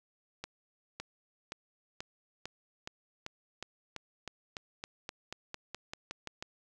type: accelerating click train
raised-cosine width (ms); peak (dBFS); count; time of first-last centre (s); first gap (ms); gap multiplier
0.2; -22; 20; 0.44-6.425; 560; 0.93
effects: none

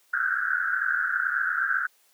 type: band-pass noise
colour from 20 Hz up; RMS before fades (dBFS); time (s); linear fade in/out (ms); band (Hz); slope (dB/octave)
white; -26; 0.13-1.87; 10; 1400 to 1600; 96
effects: white hiss -63 dBFS RMS until 2.13 s + high-pass 400 Hz 12 dB/octave

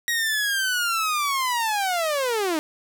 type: linear sweep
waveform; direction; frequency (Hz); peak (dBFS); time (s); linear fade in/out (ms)
sawtooth; down; 1900 to 297.4; -18; 0.08-2.59; 0
effects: none

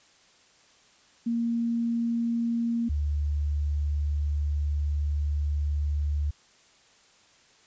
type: tone pair in turn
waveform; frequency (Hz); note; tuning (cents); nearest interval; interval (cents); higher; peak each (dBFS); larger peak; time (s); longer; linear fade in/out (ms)
sine; 233.1 / 73.42; A#3 / D2; 0 / 0; octave + minor sixth; 2000; first; -24; neither; 1.26-2.89 / 2.89-6.31; second; 10
effects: white hiss -59 dBFS RMS until 7.66 s + resampled to 16000 Hz

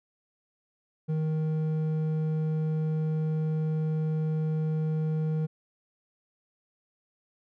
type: tone with hard clipping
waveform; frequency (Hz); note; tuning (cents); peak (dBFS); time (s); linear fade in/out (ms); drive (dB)
sine; 156.6; D#3; +11; -27; 1.08-5.47; 20; 6
effects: none

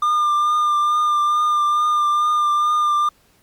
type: tone with vibrato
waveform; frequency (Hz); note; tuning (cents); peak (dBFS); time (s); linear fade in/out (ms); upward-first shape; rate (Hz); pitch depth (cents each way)
triangle; 1201; D6; +38; -13; 0.02-3.09; 5; triangle; 2.3; 24
effects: pink hiss -57 dBFS RMS until 3.42 s + Opus 48 kbps

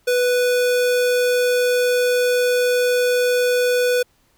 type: tone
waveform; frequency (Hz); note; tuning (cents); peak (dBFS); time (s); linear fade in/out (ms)
square; 493.9; B4; 0; -16; 0.07-4.03; 10
effects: pink hiss -61 dBFS RMS until 4.37 s

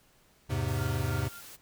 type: chord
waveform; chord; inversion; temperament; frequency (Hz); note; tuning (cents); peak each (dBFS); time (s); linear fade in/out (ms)
square; E augmented; none; equal; 82.41 / 103.83 / 130.81; E2 / G#2 / B#2; 0 / 0 / 0; -35 / -33 / -33; 0.49-1.29; 20
type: noise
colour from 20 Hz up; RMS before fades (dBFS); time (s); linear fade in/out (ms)
white; -48; 0.67-1.57; 20
type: tone with tremolo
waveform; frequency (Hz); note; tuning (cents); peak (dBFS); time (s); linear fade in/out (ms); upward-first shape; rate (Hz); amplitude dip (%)
sine; 1396.9; F6; 0; -39; 0.75-1.42; 50; triangle; 3.2; 90
effects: pink hiss -64 dBFS RMS until 1.61 s

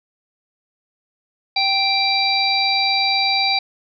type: harmonic tone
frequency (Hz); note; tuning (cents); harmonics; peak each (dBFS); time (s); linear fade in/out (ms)
784; G5; 0; 1 / 3 / 5 / 6; -21 / -21 / -21 / -21; 1.56-3.59; 5
effects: none

